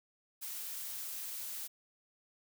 blue noise, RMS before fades -42 dBFS, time 0.41-1.68 s, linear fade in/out 20 ms, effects none

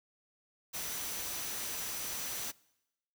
sine tone in noise, 5930 Hz, F#8, 3 cents sharp, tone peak -45 dBFS, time 0.73-2.52 s, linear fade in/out 20 ms, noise white, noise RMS -39 dBFS, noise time 0.73-2.52 s, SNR -9 dB, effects noise-tail reverb RT60 0.9 s tail -23 dB re dry

